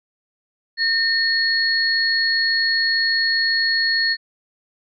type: tone pair together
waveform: sine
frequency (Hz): 1822 / 4333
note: A#6 / C#8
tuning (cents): -40 / -40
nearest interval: octave + minor third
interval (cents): 1500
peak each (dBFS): -19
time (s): 0.77-4.17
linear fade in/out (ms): 50
effects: none